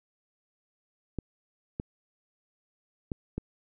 clicks, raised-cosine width 3 ms, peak -19 dBFS, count 4, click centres 1.187 / 1.799 / 3.118 / 3.38 s, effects none

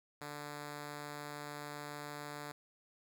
5% pulse tone, 146.83 Hz, D3, in tune, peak -32 dBFS, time 0.21-2.52 s, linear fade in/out 5 ms, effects none

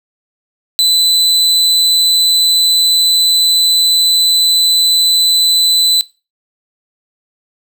40% pulse tone, 4007 Hz, B7, 24 cents sharp, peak -7 dBFS, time 0.79-6.01 s, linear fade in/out 0 ms, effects noise-tail reverb RT60 0.3 s tail -20 dB re dry

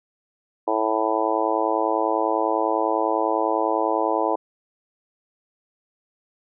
harmonic tone, 110 Hz, A2, in tune, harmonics 3 / 4 / 5 / 6 / 7 / 8 / 9, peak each -27 / -27 / -27 / -27 / -27 / -27 / -27 dBFS, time 0.67-4.36 s, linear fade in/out 10 ms, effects none

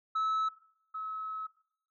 sine tone pair in turn, 1300 / 1289.5 Hz, E6 / E6, -24 / -39 cents, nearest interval unison, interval 15 cents, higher first, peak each -25 / -35 dBFS, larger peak first, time 0.15-0.49 / 0.94-1.47 s, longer second, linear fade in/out 10 ms, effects noise-tail reverb RT60 0.7 s tail -19 dB re dry + tanh soft clip ceiling -27 dBFS

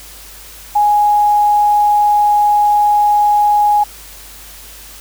sine tone, 830.6 Hz, G#5, in tune, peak -8 dBFS, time 0.75-3.84 s, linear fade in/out 10 ms, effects added 50 Hz sine -40 dBFS peak until 5 s + white hiss -36 dBFS RMS until 5 s

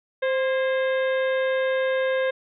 harmonic tone with a mistuned harmonic, 523.3 Hz, C5, in tune, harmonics 1 / 2 / 3 / 4 / 5 / 6 / 7, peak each -21 / -35 / -30 / -35 / -42 / -44 / -41 dBFS, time 0.22-2.31 s, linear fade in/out 10 ms, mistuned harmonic 3, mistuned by +58 cents, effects none

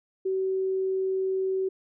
sine tone, 380 Hz, F#4, 46 cents sharp, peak -24 dBFS, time 0.25-1.69 s, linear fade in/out 10 ms, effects none

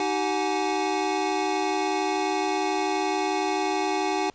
square tone cluster, 312.7 / 384.1 / 732 / 839 Hz, D#4 / G4 / F#5 / G#5, +9 / -35 / -19 / +17 cents, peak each -31 / -29 / -31 / -29 dBFS, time 0-4.3 s, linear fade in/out 2 ms, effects pink hiss -59 dBFS RMS until 4.34 s + resampled to 16000 Hz

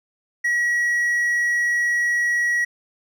triangle tone, 1917 Hz, A#6, 48 cents sharp, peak -16 dBFS, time 0.44-2.65 s, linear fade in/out 10 ms, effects none

